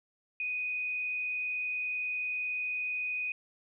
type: tone with frequency modulation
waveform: sine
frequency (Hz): 2489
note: D#7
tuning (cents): 0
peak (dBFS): -31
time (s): 0.4-3.32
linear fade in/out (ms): 2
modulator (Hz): 46.3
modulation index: 0.51
effects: none